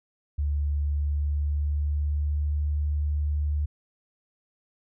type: tone with pitch glide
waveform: sine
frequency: 72.7 to 74.01 Hz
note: D2 to D2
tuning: -17 to +14 cents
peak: -23 dBFS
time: 0.38-3.66 s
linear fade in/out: 10 ms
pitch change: +31 cents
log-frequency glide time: 0.77-2.64 s
effects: none